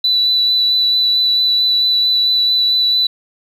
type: tone with vibrato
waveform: sine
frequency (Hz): 3970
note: B7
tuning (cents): +8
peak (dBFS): -10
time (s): 0.04-3.07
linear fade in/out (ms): 5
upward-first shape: sine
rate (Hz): 4.5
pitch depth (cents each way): 12
effects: tanh soft clip ceiling -6 dBFS + 8-bit